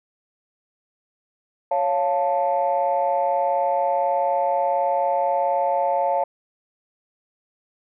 sine chord, Db augmented, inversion none, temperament equal, 554.4 / 698.5 / 880 Hz, Db5 / F5 / A5, 0 / 0 / 0 cents, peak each -22 dBFS, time 1.71-6.24 s, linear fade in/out 5 ms, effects tanh soft clip ceiling -11 dBFS

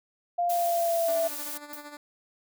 sine tone with pitch glide, 698.5 to 661.2 Hz, F5 to E5, 0 to +5 cents, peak -23 dBFS, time 0.38-1.28 s, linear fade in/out 10 ms, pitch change -95 cents, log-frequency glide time 0.48-1.17 s
blue noise, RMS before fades -36 dBFS, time 0.49-1.58 s, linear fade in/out 10 ms
10% pulse tone with tremolo, 293.7 Hz, D4, in tune, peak -31 dBFS, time 1.08-1.97 s, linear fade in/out 2 ms, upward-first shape sine, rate 13 Hz, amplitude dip 60%
violet noise with exponential decay, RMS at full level -36 dBFS, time 1.73-1.91 s, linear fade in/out 1 ms, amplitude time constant 39 ms
effects none

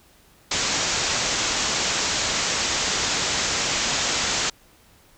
white low-pass noise, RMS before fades -24 dBFS, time 0.51-4.5 s, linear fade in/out 5 ms, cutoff 7500 Hz, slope 96 dB/octave, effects pink hiss -55 dBFS RMS until 5.17 s

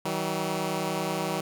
10% pulse tone pair together, 159.7 / 189.92 Hz, D#3 / F#3, +45 / +45 cents, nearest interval minor third, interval 300 cents, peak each -22 dBFS, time 0.05-1.41 s, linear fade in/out 5 ms, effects none

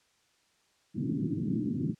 white band-pass noise, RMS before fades -31 dBFS, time 0.94-1.95 s, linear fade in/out 50 ms, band 110 to 310 Hz, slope 48 dB/octave, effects white hiss -69 dBFS RMS until 1.99 s + low-pass 7000 Hz 12 dB/octave

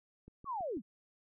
click train, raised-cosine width 3 ms, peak -40 dBFS, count 4, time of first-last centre 0.28-0.771 s, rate 6.11 Hz
sine linear sweep, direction down, 1174.7 to 164.81 Hz, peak -35 dBFS, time 0.45-0.82 s, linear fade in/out 50 ms
effects none

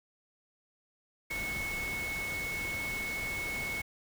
sine tone in noise, 2199 Hz, C#7, 14 cents flat, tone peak -34 dBFS, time 1.3-3.82 s, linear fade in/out 10 ms, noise pink, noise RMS -41 dBFS, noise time 1.3-3.82 s, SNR +4 dB, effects none

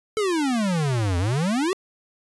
square exponential two-way sweep, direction down then up, 444.4 to 84.3 to 396.7 Hz, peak -21 dBFS, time 0.17-1.73 s, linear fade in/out 0 ms, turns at 1.18 s, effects resampled to 24000 Hz

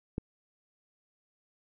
click, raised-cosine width 3 ms, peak -19 dBFS, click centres 0.181 s, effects none

